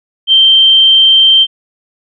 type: tone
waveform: sine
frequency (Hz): 3136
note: G7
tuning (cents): 0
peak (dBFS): -3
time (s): 0.27-1.47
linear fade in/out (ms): 50
effects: none